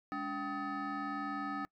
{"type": "tone with frequency modulation", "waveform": "sine", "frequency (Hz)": 777, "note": "G5", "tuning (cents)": -16, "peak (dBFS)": -33, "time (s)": [0.12, 1.65], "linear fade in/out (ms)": 0, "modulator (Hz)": 491, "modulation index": 1.7, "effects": ["noise-tail reverb RT60 0.1 s tail -25 dB re dry", "tanh soft clip ceiling -34 dBFS"]}